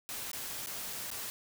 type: noise with dropouts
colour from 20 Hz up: white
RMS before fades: -40 dBFS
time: 0.09-1.3 s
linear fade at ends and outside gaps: 0 ms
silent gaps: 0.315-0.332 / 0.661-0.671 / 0.928-0.932 / 1.104-1.114 s
effects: none